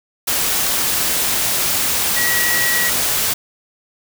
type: tone in noise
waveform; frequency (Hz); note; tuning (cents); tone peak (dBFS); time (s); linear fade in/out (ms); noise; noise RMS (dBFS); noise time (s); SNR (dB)
sine; 1924; B6; -46; -18; 2.16-2.9; 10; white; -18; 0.27-3.34; -3
effects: none

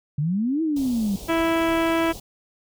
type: exponential two-way sweep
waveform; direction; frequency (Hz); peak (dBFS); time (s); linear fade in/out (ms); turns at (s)
sine; up then down; 138.59 to 329.6 to 190.6; -20; 0.18-1.16; 5; 0.62
type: band-stop noise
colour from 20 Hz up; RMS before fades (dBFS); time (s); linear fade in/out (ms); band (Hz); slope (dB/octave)
pink; -38; 0.76-2.2; 5; 780 to 3300; 24
type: harmonic tone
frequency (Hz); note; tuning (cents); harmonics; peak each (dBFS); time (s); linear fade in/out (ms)
329.6; E4; 0; 1 / 2 / 3 / 4 / 5 / 6 / 7 / 8 / 9 / 10; -21 / -25 / -28 / -31 / -33 / -36 / -34 / -36 / -41 / -38; 1.28-2.13; 20
effects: none

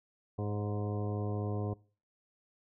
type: harmonic tone with a mistuned harmonic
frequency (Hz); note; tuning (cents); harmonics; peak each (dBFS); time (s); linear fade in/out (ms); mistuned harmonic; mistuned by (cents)
103.83; G#2; 0; 1 / 2 / 3 / 4 / 5 / 6 / 7 / 9 / 10; -34 / -41 / -43 / -41 / -45 / -50 / -46 / -54 / -52; 0.38-1.74; 10; 6; -32
effects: noise-tail reverb RT60 0.4 s tail -22 dB re dry

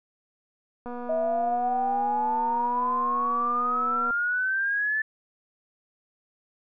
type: click train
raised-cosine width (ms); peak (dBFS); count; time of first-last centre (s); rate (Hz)
1; -24; 790; 0.86-4.107; 243
type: exponential sweep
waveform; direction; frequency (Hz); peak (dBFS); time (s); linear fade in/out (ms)
sine; up; 639 to 1760; -23; 1.09-5.02; 5
effects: none

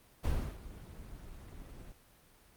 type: noise with ADSR envelope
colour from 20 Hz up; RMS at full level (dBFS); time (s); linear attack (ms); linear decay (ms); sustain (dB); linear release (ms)
brown; -31; 0.23-1.93; 21; 320; -17; 12
effects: pink hiss -63 dBFS RMS until 2.56 s + Opus 32 kbps

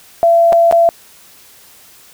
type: tone with dropouts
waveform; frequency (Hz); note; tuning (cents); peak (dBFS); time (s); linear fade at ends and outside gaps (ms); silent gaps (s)
sine; 675; E5; +41; -6; 0.23-0.89; 0; 0.524-0.529 / 0.712-0.725
effects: white hiss -43 dBFS RMS until 2.13 s

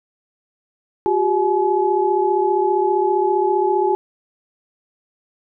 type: tone cluster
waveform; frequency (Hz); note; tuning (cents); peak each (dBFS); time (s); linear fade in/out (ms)
sine; 361.7 / 396.8 / 851; F#4 / G4 / G#5; -39 / +21 / +42; -19; 1.06-3.95; 0
effects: none

